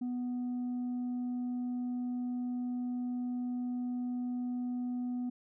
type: tone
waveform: sine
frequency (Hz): 246.9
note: B3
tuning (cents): 0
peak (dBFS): -30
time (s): 0.01-5.3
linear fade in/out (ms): 10
effects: tanh soft clip ceiling -32 dBFS